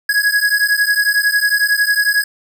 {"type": "beating tone pair", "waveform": "square", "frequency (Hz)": [1661.2, 1672.2], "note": ["G#6", "G#6"], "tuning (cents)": [0, 11], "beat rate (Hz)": 11, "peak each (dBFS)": -16, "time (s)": [0.09, 2.24], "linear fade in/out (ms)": 5, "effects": []}